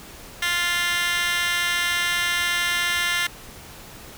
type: tone with high-pass filter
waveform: 15% pulse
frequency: 349.2 Hz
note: F4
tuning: in tune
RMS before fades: -23 dBFS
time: 0.42-3.27 s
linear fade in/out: 5 ms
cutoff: 2100 Hz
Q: 5.6
effects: pink hiss -42 dBFS RMS until 4.17 s